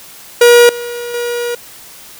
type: tone with level steps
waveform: 45% pulse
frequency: 478.9 Hz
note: A#4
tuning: 47 cents sharp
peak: -3 / -21 / -16 dBFS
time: 0.41-1.55 s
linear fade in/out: 5 ms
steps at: 0.69 / 1.14 s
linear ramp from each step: 2 ms
effects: white hiss -36 dBFS RMS until 2.19 s